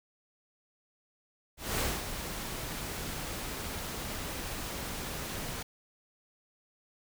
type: noise with ADSR envelope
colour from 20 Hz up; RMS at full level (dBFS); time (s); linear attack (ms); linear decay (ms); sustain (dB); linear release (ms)
pink; -30; 1.57-5.63; 220; 230; -8; 7
effects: none